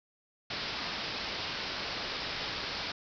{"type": "low-pass noise", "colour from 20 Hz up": "white", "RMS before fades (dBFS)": -37, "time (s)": [0.5, 2.92], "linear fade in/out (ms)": 5, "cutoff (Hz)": 5300, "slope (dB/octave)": 96, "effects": []}